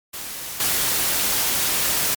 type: noise with level steps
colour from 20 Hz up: white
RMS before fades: -32 / -21 dBFS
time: 0.13-2.15 s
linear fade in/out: 10 ms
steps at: 0.6 s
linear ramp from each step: 2 ms
effects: MP3 96 kbps